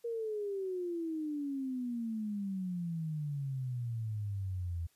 sine exponential sweep, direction down, 473.5 to 82.41 Hz, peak -34 dBFS, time 0.04-4.87 s, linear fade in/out 10 ms, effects white hiss -71 dBFS RMS until 4.95 s + resampled to 32000 Hz

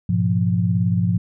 sine chord, F diminished, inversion first, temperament equal with one note detuned, 103.83 / 121.7 / 174.61 Hz, Ab2 / Cb3 / F3, 0 / -25 / 0 cents, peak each -20 / -23 / -19 dBFS, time 0.09-1.18 s, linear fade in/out 5 ms, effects none

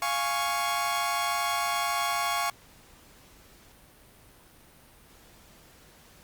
sawtooth chord, Db major, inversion first, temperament equal, 698.5 / 830.6 / 1108.7 Hz, F5 / Ab5 / Db6, 0 / 0 / 0 cents, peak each -28 / -29 / -25 dBFS, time 0.02-2.5 s, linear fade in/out 2 ms, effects pink hiss -55 dBFS RMS until 6.23 s + Opus 48 kbps

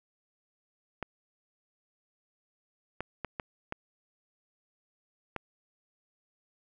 clicks, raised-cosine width 0.5 ms, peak -19 dBFS, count 6, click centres 1.027 / 3.006 / 3.247 / 3.398 / 3.724 / 5.363 s, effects none

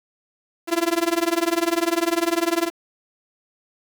sawtooth tone with tremolo, 338.2 Hz, E4, 44 cents sharp, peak -11 dBFS, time 0.67-2.71 s, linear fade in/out 50 ms, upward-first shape triangle, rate 20 Hz, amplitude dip 100%, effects 7-bit

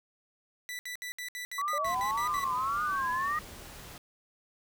sawtooth tone bursts, 1975.5 Hz, B6, in tune, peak -33 dBFS, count 11, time 0.69-2.44 s, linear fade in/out 0 ms, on 100 ms, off 65 ms
sine tone with vibrato, 1108.7 Hz, C#6, in tune, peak -29 dBFS, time 1.58-3.39 s, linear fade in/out 5 ms, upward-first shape triangle, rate 1.8 Hz, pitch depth 190 cents each way
sine linear sweep, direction up, 554.4 to 1907 Hz, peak -34 dBFS, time 1.73-3.39 s, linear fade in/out 2 ms
pink noise, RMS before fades -47 dBFS, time 1.85-3.98 s, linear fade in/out 2 ms
effects none

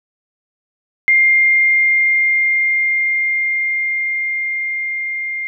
sine tone with level ramp, 2111 Hz, C7, 15 cents sharp, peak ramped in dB -8 to -20 dBFS, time 1.08-5.47 s, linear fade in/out 0 ms, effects none

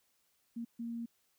sine tone bursts at uneven times, 233.1 Hz, A#3, in tune, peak -37 dBFS, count 2, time 0.56-0.65 / 0.79-1.06 s, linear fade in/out 10 ms, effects white hiss -75 dBFS RMS until 1.38 s

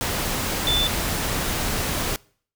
sine tone in noise, 3520 Hz, A7, in tune, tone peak -19 dBFS, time 0.67-0.87 s, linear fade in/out 0 ms, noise pink, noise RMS -25 dBFS, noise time 0.01-2.16 s, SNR +3 dB, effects noise-tail reverb RT60 0.5 s tail -24 dB re dry

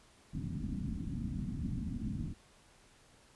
white low-pass noise, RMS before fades -38 dBFS, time 0.33-2.34 s, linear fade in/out 20 ms, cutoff 260 Hz, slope 48 dB/octave, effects pink hiss -63 dBFS RMS until 3.35 s + resampled to 24000 Hz

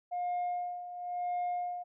sine tone with tremolo, 712 Hz, F5, 33 cents sharp, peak -28 dBFS, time 0.11-1.84 s, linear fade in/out 20 ms, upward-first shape sine, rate 0.96 Hz, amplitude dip 75%, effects tanh soft clip ceiling -29 dBFS

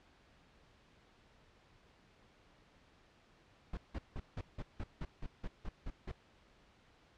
brown noise bursts, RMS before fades -40 dBFS, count 12, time 3.73-6.116 s, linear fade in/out 5 ms, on 43 ms, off 170 ms, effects pink hiss -66 dBFS RMS until 7.17 s + low-pass 4000 Hz 12 dB/octave

